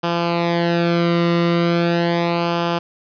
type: tone with flanger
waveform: sawtooth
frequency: 170.8 Hz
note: F3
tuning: 38 cents flat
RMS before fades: -18 dBFS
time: 0.03-2.79 s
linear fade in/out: 10 ms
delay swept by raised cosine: 0.49 to 1.24 ms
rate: 0.38 Hz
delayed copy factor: -0.75
effects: resampled to 11025 Hz + 8-bit